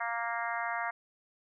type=harmonic tone; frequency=233.1 Hz; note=A#3; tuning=in tune; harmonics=3 / 4 / 5 / 6 / 7 / 8 / 9; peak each=-37 / -38 / -39 / -40 / -40 / -41 / -42 dBFS; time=0-0.91 s; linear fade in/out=10 ms; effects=none